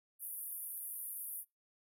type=band-pass noise; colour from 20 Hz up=white; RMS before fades=-44 dBFS; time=0.19-1.45 s; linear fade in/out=50 ms; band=9700 to 15000 Hz; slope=96 dB/octave; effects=noise-tail reverb RT60 0.2 s tail -24 dB re dry